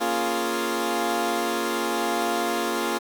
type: chord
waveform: 15% pulse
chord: Bb minor seventh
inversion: none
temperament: equal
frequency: 233.1 / 277.2 / 349.2 / 415.3 Hz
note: Bb3 / Db4 / F4 / Ab4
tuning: 0 / 0 / 0 / 0 cents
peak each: -23 / -26 / -20 / -25 dBFS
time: 0-2.99 s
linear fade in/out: 20 ms
effects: 8-bit